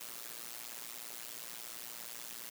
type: noise with amplitude modulation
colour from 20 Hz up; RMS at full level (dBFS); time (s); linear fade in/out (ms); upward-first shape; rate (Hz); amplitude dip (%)
white; -42; 0-2.5; 10; sine; 117; 95
effects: high-pass 150 Hz 12 dB/octave